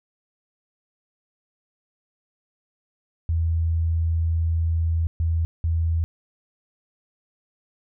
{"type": "tone bursts at uneven times", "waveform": "sine", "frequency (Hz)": 82.3, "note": "E2", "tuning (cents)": -2, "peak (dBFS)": -19, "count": 3, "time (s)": [[3.29, 5.07], [5.2, 5.45], [5.64, 6.04]], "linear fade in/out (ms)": 0, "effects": []}